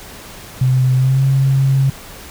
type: tone with pitch glide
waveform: sine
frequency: 128.7 to 135.1 Hz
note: C3 to C#3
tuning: -28 to -44 cents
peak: -10 dBFS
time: 0.61-1.9 s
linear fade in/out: 5 ms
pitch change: +84 cents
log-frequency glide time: 0.95-1.23 s
effects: pink hiss -35 dBFS RMS until 2.3 s